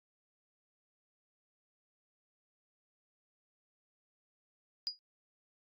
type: tone with exponential decay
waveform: sine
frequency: 4892 Hz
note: D#8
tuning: 30 cents flat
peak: -29 dBFS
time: 4.87-4.99 s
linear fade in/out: 0 ms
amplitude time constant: 24 ms
effects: Opus 48 kbps